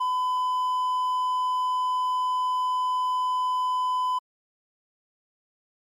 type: tone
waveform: triangle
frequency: 1007 Hz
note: B5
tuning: 33 cents sharp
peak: -21 dBFS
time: 0-4.19 s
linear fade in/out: 10 ms
effects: Opus 32 kbps